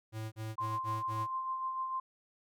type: tone bursts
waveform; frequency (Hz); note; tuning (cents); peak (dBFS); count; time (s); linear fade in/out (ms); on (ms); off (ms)
square; 110; A2; 0; -38; 5; 0.12-1.272; 50; 200; 38
type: tone with tremolo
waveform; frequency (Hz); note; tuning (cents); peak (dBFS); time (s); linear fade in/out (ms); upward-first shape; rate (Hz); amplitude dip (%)
sine; 1046.5; C6; 0; -32; 0.58-2; 5; sine; 6.7; 40
effects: none